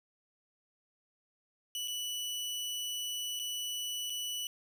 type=tone with dropouts; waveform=sawtooth; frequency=2960 Hz; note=F#7; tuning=in tune; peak=-32 dBFS; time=1.75-4.47 s; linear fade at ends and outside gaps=1 ms; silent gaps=1.876-1.881 / 3.392-3.397 / 4.098-4.102 s; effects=none